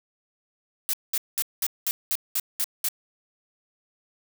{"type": "noise bursts", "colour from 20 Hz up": "blue", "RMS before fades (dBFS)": -25, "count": 9, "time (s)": [0.89, 2.886], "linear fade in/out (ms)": 0, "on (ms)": 44, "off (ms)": 200, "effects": []}